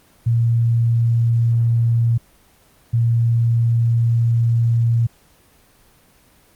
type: tone bursts at uneven times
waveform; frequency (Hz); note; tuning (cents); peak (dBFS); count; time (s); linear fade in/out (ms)
sine; 116.54; A#2; 0; -13; 2; 0.26-2.18 / 2.93-5.07; 10
effects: pink hiss -53 dBFS RMS until 6.55 s + Opus 24 kbps